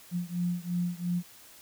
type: beating tone pair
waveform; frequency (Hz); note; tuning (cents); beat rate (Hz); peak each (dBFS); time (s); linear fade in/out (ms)
sine; 174.61 / 177.51; F3 / F3; 0 / +28; 2.9; -31 / -32; 0.11-1.23; 50
effects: white hiss -53 dBFS RMS until 1.61 s